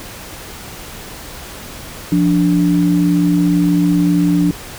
sine tone pair together, 174.4 / 292.4 Hz, F3 / D4, -2 / -7 cents, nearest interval major sixth, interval 895 cents, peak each -13 dBFS, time 2.12-4.51 s, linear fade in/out 2 ms, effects pink hiss -32 dBFS RMS until 4.78 s

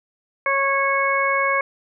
harmonic tone, 550 Hz, C#5, 14 cents flat, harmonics 1 / 2 / 3 / 4, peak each -24 / -21 / -25 / -22 dBFS, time 0.46-1.61 s, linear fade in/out 2 ms, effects none

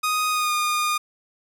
sawtooth tone with pitch glide, 1246 to 1219.7 Hz, D#6 to D#6, +2 to -35 cents, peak -17 dBFS, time 0.03-0.98 s, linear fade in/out 10 ms, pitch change -37 cents, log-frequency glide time 0.3-0.53 s, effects none

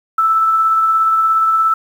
sine tone with tremolo, 1318.5 Hz, E6, in tune, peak -9 dBFS, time 0.18-1.74 s, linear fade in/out 5 ms, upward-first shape sine, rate 17 Hz, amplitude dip 25%, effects 7-bit

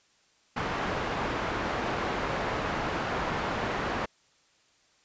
white low-pass noise, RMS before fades -31 dBFS, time 0.56-4.06 s, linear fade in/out 10 ms, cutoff 1300 Hz, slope 12 dB/octave, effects white hiss -65 dBFS RMS until 5.04 s + resampled to 16000 Hz

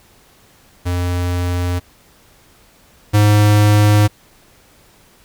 square tone pair in turn, 88.7 / 104.54 Hz, F2 / G#2, +27 / +12 cents, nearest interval minor third, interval 285 cents, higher second, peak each -17 / -9 dBFS, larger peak second, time 0.85-1.8 / 3.13-4.08 s, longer neither, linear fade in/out 20 ms, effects pink hiss -50 dBFS RMS until 5.24 s

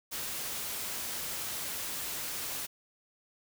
white noise, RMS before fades -37 dBFS, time 0.11-2.67 s, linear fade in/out 20 ms, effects none

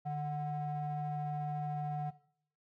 triangle ring-modulated tone, 293.7 Hz, D4, in tune, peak -28 dBFS, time 0.05-2.11 s, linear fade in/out 20 ms, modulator 444 Hz, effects noise-tail reverb RT60 0.6 s tail -19 dB re dry + tanh soft clip ceiling -28 dBFS

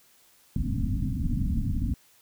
pink low-pass noise, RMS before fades -27 dBFS, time 0.56-1.94 s, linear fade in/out 2 ms, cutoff 280 Hz, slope 96 dB/octave, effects white hiss -60 dBFS RMS until 2.21 s

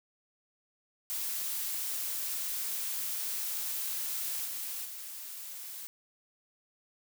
blue noise with level steps, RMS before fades -35 / -38 / -43 dBFS, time 1.1-5.87 s, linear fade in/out 0 ms, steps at 4.44 / 4.84 s, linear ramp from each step 20 ms, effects none

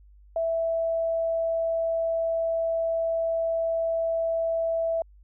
sine tone, 659.3 Hz, E5, in tune, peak -23 dBFS, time 0.36-5.02 s, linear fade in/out 2 ms, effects added 50 Hz sine -50 dBFS peak until 5.23 s

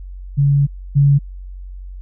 sine tone pair in turn, 141.2 / 141.2 Hz, C#3 / C#3, +32 / +32 cents, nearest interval unison, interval 0 cents, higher neither, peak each -10 / -8 dBFS, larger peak second, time 0.37-0.67 / 0.95-1.19 s, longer first, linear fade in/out 20 ms, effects added 46 Hz sine -29 dBFS peak until 2.01 s

